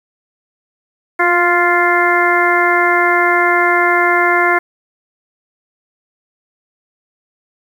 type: harmonic tone with a mistuned harmonic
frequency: 349.2 Hz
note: F4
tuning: in tune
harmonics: 1 / 2 / 3 / 4 / 5 / 6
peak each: -17 / -17 / -17 / -17 / -17 / -17 dBFS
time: 1.19-4.59 s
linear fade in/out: 10 ms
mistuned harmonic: 1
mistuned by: +19 cents
effects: 7-bit